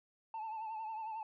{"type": "tone with vibrato", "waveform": "sine", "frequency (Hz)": 880, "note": "A5", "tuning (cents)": 0, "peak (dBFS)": -37, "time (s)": [0.34, 1.23], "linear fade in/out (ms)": 2, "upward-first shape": "triangle", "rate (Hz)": 11, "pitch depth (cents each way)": 65, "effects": ["tanh soft clip ceiling -38 dBFS"]}